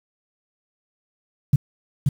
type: tone with echo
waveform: sine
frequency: 139.2 Hz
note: C#3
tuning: 8 cents sharp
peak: -10 dBFS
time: 1.53-1.56 s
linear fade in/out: 5 ms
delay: 530 ms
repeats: 1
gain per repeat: -4 dB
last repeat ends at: 2.09 s
effects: 7-bit